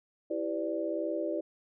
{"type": "chord", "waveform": "sine", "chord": "E minor seventh", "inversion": "none", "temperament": "equal with one note detuned", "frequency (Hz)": [329.6, 392, 506.3, 587.3], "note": ["E4", "G4", "B4", "D5"], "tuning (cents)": [0, 0, 43, 0], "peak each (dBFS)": [-34, -38, -38, -34], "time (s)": [0.3, 1.41], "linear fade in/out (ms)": 10, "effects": []}